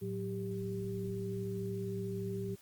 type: tone cluster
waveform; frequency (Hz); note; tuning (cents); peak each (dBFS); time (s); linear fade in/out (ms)
sine; 111.4 / 184.7 / 394; A2 / F#3 / G4; +22 / -3 / +9; -40 / -40 / -39; 0.01-2.56; 20
effects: white hiss -62 dBFS RMS until 2.61 s + Opus 32 kbps

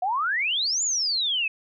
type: exponential two-way sweep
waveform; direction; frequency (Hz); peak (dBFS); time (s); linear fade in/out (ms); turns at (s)
sine; up then down; 698.5 to 7200 to 2513; -22; 0.02-1.48; 5; 0.83
effects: none

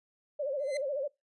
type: tone with vibrato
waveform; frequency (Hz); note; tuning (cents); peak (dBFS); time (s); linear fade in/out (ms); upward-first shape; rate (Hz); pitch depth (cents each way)
sine; 560; C#5; +18; -30; 0.39-1.08; 10; sine; 14; 120
type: tone with exponential growth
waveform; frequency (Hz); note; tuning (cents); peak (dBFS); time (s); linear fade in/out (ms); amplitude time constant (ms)
sawtooth; 2054; C7; -33; -32; 0.59-0.77; 2; 39
effects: noise-tail reverb RT60 0.2 s tail -23 dB re dry + resampled to 24000 Hz

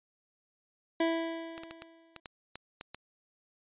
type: tone with exponential decay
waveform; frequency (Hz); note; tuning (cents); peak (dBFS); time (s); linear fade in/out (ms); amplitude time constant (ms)
25% pulse; 329.6; E4; 0; -21; 1-2.2; 5; 260
type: clicks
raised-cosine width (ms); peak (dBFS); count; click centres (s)
0.2; -24; 9; 1.579 / 1.635 / 1.71 / 1.821 / 2.163 / 2.258 / 2.556 / 2.811 / 2.946
effects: resampled to 8000 Hz

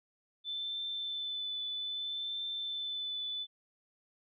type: tone with vibrato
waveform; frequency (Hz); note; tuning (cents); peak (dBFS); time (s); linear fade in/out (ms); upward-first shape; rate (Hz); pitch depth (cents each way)
sine; 3520; A7; 0; -35; 0.44-3.47; 50; triangle; 0.62; 19
effects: none

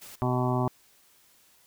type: noise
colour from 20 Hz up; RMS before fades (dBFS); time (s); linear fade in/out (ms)
white; -46; 0.01-0.16; 10
type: harmonic tone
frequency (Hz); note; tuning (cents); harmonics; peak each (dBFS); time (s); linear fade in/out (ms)
125.5; B2; +28; 1 / 2 / 3 / 5 / 6 / 7 / 8 / 9; -27 / -30 / -32 / -34 / -35 / -35 / -36 / -37; 0.22-0.68; 0
effects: white hiss -61 dBFS RMS until 1.66 s

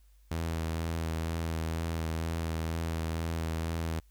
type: tone with vibrato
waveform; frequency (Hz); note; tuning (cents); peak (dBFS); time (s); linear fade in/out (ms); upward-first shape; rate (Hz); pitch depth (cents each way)
sawtooth; 81.7; E2; -15; -27; 0.31-4; 5; sine; 2.1; 20
effects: added 50 Hz sine -57 dBFS peak until 4.1 s + white hiss -72 dBFS RMS until 4.1 s

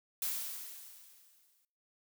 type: noise with exponential decay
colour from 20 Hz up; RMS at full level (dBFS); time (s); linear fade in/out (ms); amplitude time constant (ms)
blue; -34; 0.22-1.65; 2; 310
effects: noise-tail reverb RT60 0.6 s tail -23 dB re dry

